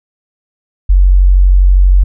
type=tone; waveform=sine; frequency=46.25 Hz; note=F#1; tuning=in tune; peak=-3 dBFS; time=0.89-2.04 s; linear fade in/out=10 ms; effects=none